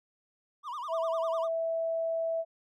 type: tone with vibrato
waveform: triangle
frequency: 1080 Hz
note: C#6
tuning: 45 cents flat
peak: -33 dBFS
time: 0.63-1.49 s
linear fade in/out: 50 ms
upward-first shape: sine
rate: 10 Hz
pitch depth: 230 cents each way
type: tone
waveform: sine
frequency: 657 Hz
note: E5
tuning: 6 cents flat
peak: -28 dBFS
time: 0.88-2.45 s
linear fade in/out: 50 ms
effects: none